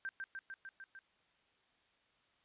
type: tone with echo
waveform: sine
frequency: 1568 Hz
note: G6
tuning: in tune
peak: -38 dBFS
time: 0.05-0.09 s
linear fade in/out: 0 ms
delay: 150 ms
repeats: 6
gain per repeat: -2 dB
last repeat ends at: 0.99 s
effects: white hiss -73 dBFS RMS until 2.44 s + resampled to 8000 Hz